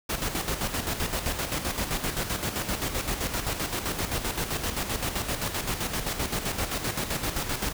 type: noise with tremolo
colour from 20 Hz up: pink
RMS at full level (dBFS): -28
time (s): 0.09-7.73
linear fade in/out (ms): 10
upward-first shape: square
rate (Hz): 7.7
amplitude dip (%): 55
effects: none